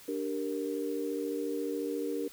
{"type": "chord", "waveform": "sine", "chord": "G minor", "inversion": "second", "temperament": "equal", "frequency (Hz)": [293.7, 392, 466.2], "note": ["D4", "G4", "Bb4"], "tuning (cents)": [0, 0, 0], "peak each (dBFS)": [-35, -37, -35], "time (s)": [0.08, 2.28], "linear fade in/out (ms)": 5, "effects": ["white hiss -53 dBFS RMS until 2.32 s"]}